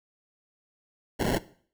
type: noise with sample-and-hold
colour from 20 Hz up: white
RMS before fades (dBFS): -26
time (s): 1.19-1.39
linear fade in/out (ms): 20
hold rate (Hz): 1225
effects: noise-tail reverb RT60 0.5 s tail -18 dB re dry